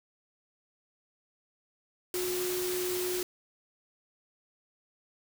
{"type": "tone in noise", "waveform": "sine", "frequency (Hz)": 362.7, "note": "F#4", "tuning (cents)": -34, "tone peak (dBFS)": -31, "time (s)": [2.14, 3.23], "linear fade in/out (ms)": 2, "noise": "white", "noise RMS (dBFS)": -36, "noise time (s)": [2.14, 3.23], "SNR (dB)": 2, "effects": []}